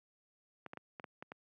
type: clicks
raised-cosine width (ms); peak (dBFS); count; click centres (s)
0.5; -30; 7; 0.663 / 0.734 / 0.773 / 0.998 / 1.042 / 1.225 / 1.319
effects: high-pass 150 Hz 12 dB/octave